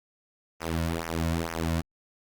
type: tone with flanger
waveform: sawtooth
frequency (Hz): 82.6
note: E2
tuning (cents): +4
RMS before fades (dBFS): -29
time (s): 0.6-1.82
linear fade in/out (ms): 20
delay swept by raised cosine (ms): 0.24 to 2.54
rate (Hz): 2.2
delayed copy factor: -0.95
effects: Opus 32 kbps